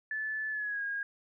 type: tone with pitch glide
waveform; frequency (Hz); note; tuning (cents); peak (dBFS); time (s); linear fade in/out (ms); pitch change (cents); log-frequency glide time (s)
sine; 1739 to 1631.9; A6 to G#6; -21 to -31; -32; 0.11-1.03; 2; -110; 0.5-0.83
effects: none